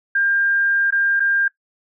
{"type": "tone with dropouts", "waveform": "sine", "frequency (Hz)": 1600, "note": "G6", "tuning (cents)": 35, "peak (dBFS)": -15, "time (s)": [0.15, 1.48], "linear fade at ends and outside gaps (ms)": 5, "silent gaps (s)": [[0.906, 0.923], [1.197, 1.202]], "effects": ["noise-tail reverb RT60 0.1 s tail -18 dB re dry"]}